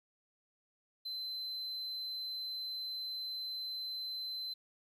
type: tone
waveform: triangle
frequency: 4065 Hz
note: B7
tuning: 49 cents sharp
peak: -37 dBFS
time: 1.05-4.54 s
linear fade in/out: 10 ms
effects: 12-bit